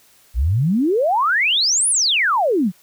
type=exponential two-way sweep; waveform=sine; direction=up then down; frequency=53.4 to 10548 to 164.2 Hz; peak=-14 dBFS; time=0.34-2.72 s; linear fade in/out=50 ms; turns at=1.89 s; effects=white hiss -53 dBFS RMS until 2.82 s